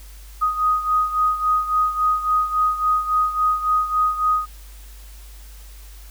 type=beating tone pair; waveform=sine; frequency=1247 / 1250.6 Hz; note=D#6 / D#6; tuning=+3 / +8 cents; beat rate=3.6 Hz; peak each=-18 / -23 dBFS; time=0.41-4.46 s; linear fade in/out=20 ms; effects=added 50 Hz sine -38 dBFS peak until 6.1 s + white hiss -48 dBFS RMS until 6.1 s